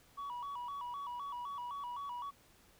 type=tone with vibrato; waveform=sine; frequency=1046 Hz; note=C6; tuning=1 cent flat; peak=-37 dBFS; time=0.17-2.31 s; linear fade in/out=20 ms; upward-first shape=square; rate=3.9 Hz; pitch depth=130 cents each way; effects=tanh soft clip ceiling -39 dBFS + pink hiss -65 dBFS RMS until 2.79 s